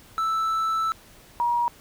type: tone pair in turn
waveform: triangle / sine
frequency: 1318.5 / 953.4 Hz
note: E6 / A#5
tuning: 0 / +39 cents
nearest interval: tritone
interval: 561 cents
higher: first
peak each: -20 dBFS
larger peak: neither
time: 0.18-0.92 / 1.4-1.68 s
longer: first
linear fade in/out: 0 ms
effects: pink hiss -51 dBFS RMS until 1.8 s

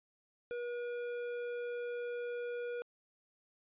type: tone with hard clipping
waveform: sine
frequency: 481.7 Hz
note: B4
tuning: 43 cents flat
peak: -39 dBFS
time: 0.51-2.82 s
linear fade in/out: 0 ms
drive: 10 dB
effects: resampled to 8000 Hz

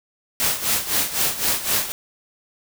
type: noise with tremolo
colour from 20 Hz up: white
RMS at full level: -19 dBFS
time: 0.4-1.92 s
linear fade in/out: 0 ms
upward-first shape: sine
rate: 3.9 Hz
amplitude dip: 75%
effects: none

